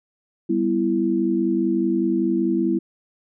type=chord; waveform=sine; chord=E minor; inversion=first; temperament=equal with one note detuned; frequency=196 / 246.9 / 331.9 Hz; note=G3 / B3 / E4; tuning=0 / 0 / +12 cents; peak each=-24 / -24 / -20 dBFS; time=0.49-2.79 s; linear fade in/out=10 ms; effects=none